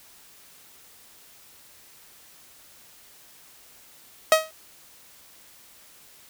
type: tone with exponential decay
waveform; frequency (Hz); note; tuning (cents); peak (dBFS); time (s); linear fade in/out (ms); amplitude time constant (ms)
sawtooth; 634; D#5; +32; -7; 4.32-4.51; 1; 41
effects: white hiss -52 dBFS RMS until 6.29 s